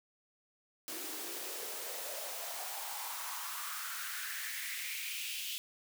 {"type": "noise with high-pass filter sweep", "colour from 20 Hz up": "white", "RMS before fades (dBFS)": -41, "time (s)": [0.88, 5.58], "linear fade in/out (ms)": 0, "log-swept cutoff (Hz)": [300, 3100], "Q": 4.2, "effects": []}